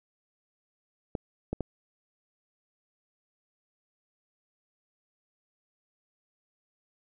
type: clicks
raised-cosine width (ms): 2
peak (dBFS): -17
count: 3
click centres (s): 1.152 / 1.53 / 1.607
effects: none